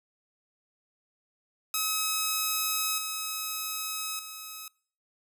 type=tone with level steps; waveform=5% pulse; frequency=1279 Hz; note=D#6; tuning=47 cents sharp; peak=-15 / -20 / -28 dBFS; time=1.74-4.68 s; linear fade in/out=2 ms; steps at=2.98 / 4.19 s; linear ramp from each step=2 ms; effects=noise-tail reverb RT60 0.5 s tail -25 dB re dry